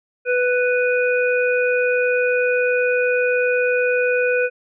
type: harmonic tone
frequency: 495.4 Hz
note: B4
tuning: 5 cents sharp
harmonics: 1 / 3 / 5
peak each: -17 / -22 / -24 dBFS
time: 0.25-4.5 s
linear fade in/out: 50 ms
effects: none